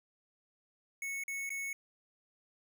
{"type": "tone with dropouts", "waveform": "square", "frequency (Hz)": 2206, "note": "C#7", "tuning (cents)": -9, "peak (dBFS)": -37, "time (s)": [1.02, 1.73], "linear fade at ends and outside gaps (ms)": 2, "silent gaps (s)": [[1.237, 1.28], [1.493, 1.503]], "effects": []}